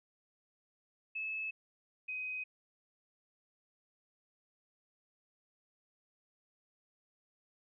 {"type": "tone pair in turn", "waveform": "sine", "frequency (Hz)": [2600, 2514], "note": ["E7", "D#7"], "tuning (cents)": [-24, 17], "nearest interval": "minor second", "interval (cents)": 59, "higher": "first", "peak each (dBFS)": [-36, -37], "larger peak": "first", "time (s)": [[1.15, 1.51], [2.08, 2.44]], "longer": "neither", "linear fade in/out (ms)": 10, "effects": []}